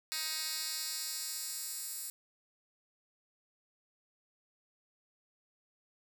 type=tone with high-pass filter sweep; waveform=10% pulse; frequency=314.5 Hz; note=D#4; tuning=19 cents sharp; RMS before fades=-39 dBFS; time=0.12-2.1 s; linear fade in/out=0 ms; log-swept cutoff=3500 to 9000 Hz; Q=1.1; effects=none